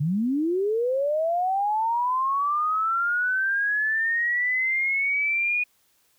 sine linear sweep, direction up, 136.5 to 2468 Hz, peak -21 dBFS, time 0-5.64 s, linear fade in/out 10 ms, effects white hiss -65 dBFS RMS until 6.18 s

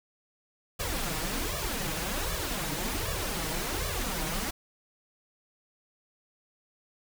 pink noise with flanger, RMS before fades -32 dBFS, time 0.79-4.51 s, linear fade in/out 10 ms, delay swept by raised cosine 1.7 to 6.4 ms, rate 1.3 Hz, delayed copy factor +1, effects none

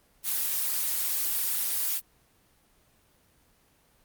blue noise, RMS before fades -28 dBFS, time 0.23-2.01 s, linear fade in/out 50 ms, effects pink hiss -64 dBFS RMS until 4.04 s + Opus 24 kbps

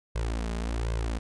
sawtooth tone with flanger, 56.5 Hz, A1, 47 cents sharp, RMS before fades -30 dBFS, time 0.15-1.19 s, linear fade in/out 10 ms, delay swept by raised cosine 1.9 to 4.9 ms, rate 1.3 Hz, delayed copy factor +1, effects resampled to 22050 Hz

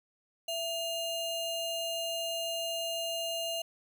square ring-modulated tone, 1746 Hz, A6, 14 cents flat, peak -30 dBFS, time 0.48-3.62 s, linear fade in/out 5 ms, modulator 1080 Hz, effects none

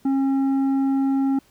sine tone with tanh clipping, 271.1 Hz, C#4, 38 cents flat, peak -19 dBFS, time 0.05-1.39 s, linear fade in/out 5 ms, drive 7 dB, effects pink hiss -58 dBFS RMS until 1.5 s

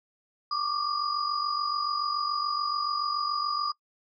sine tone cluster, 1147 / 1194 / 4917 Hz, D6 / D6 / D#8, -41 / +28 / -21 cents, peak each -31 / -29 / -33 dBFS, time 0.51-3.72 s, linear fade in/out 5 ms, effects noise-tail reverb RT60 0.1 s tail -24 dB re dry

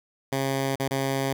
10% pulse tone with dropouts, 135.5 Hz, C#3, 39 cents flat, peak -16 dBFS, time 0.32-1.33 s, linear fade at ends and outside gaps 5 ms, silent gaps 0.757-0.798 / 0.88-0.909 s, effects none

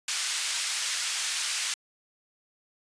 white band-pass noise, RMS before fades -30 dBFS, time 0.08-1.74 s, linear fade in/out 2 ms, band 1600 to 7900 Hz, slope 12 dB/octave, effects resampled to 22050 Hz

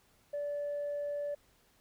sine tone, 580 Hz, D5, 22 cents flat, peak -32 dBFS, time 0.33-1.35 s, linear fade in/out 10 ms, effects tanh soft clip ceiling -31 dBFS + pink hiss -68 dBFS RMS until 1.8 s

